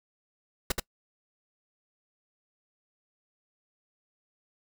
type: noise with echo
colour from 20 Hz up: pink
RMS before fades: -26 dBFS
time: 0.7-0.72 s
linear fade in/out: 5 ms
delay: 79 ms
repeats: 1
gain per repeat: -2 dB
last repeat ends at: 0.799 s
effects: noise-tail reverb RT60 0.1 s tail -24 dB re dry